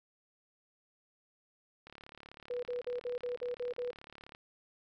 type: click train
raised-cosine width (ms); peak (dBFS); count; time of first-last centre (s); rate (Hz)
0.3; -34; 90; 1.87-4.349; 35.9
type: tone bursts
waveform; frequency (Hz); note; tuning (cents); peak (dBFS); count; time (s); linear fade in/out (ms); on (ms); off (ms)
sine; 489.7; B4; -15; -34; 8; 2.5-3.911; 5; 130; 53
effects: none